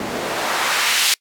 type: noise with band-pass filter sweep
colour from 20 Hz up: white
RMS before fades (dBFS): -20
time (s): 0-1.14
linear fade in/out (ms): 2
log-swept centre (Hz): 270 to 3700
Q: 0.85
effects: noise-tail reverb RT60 0.1 s tail -25 dB re dry